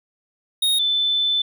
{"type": "tone pair in turn", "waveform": ["square", "sine"], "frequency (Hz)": [3729, 3520], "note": ["A#7", "A7"], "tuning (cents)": [0, 0], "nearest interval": "minor second", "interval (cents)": 100, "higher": "first", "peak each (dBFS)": -17, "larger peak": "neither", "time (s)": [[0.62, 0.79], [0.79, 1.42]], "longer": "second", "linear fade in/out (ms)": 5, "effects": []}